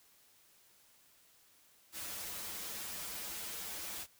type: noise with comb filter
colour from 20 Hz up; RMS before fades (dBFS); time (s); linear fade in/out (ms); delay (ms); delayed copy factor
white; -43; 1.92-4.07; 50; 7.6; -0.95
effects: white hiss -66 dBFS RMS until 4.19 s